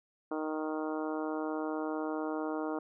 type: harmonic tone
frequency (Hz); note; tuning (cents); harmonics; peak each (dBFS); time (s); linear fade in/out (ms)
155.56; D#3; 0; 2 / 3 / 4 / 5 / 6 / 7 / 8 / 9; -35 / -39 / -41 / -43 / -45 / -46 / -47 / -48; 0.31-2.79; 5
effects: none